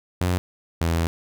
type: tone pair in turn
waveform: sawtooth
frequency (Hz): 90 / 83.21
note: F#2 / E2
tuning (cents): -47 / +17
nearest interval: minor second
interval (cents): 136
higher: first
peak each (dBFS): -16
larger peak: neither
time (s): 0.21-0.38 / 0.81-1.07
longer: second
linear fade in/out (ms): 0
effects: none